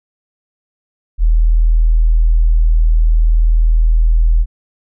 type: tone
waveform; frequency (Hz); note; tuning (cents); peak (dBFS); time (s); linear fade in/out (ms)
sine; 40.26; E1; -40; -7; 1.18-4.46; 50
effects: none